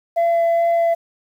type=tone with vibrato; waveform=sine; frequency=676 Hz; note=E5; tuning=43 cents sharp; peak=-11 dBFS; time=0.16-0.95 s; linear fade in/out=20 ms; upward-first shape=sine; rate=2.4 Hz; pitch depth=8 cents each way; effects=tanh soft clip ceiling -13 dBFS + 8-bit